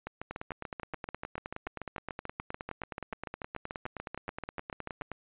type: two click trains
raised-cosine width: 0.5 ms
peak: -22 / -22 dBFS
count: 47 / 35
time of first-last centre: 0.31-5.117 / 0.07-5.019 s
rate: 9.57 / 6.87 Hz
effects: resampled to 8000 Hz